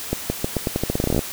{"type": "accelerating click train", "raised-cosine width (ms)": 2, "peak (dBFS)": -7, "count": 18, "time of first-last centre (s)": [0.13, 1.192], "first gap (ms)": 170, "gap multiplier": 0.85, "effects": ["white hiss -32 dBFS RMS until 1.32 s"]}